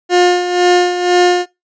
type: tone with tremolo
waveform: 30% pulse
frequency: 356.3 Hz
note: F4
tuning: 35 cents sharp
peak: -4 dBFS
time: 0.09-1.46 s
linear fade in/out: 50 ms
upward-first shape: sine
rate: 2 Hz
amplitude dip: 65%
effects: noise-tail reverb RT60 0.2 s tail -21 dB re dry + resampled to 16000 Hz